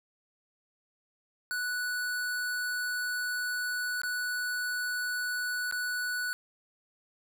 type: tone with dropouts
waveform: square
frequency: 1479 Hz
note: F#6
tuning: 1 cent flat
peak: -31 dBFS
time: 1.51-6.33 s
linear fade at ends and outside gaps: 0 ms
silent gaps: 4.017-4.034 / 5.712-5.724 s
effects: none